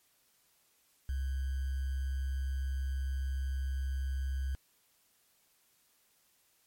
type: tone with sample-and-hold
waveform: sine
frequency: 66.5 Hz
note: C2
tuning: 29 cents sharp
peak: -31 dBFS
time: 1.09-4.55 s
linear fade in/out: 0 ms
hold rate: 1575 Hz
effects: white hiss -70 dBFS RMS until 6.66 s + MP3 64 kbps